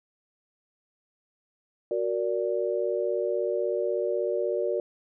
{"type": "chord", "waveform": "sine", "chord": "Gb augmented", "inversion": "none", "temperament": "equal with one note detuned", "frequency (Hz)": [370, 466.2, 582.6], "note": ["Gb4", "Bb4", "D5"], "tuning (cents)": [0, 0, -14], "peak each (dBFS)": -29, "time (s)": [1.91, 4.8], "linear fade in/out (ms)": 2, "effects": []}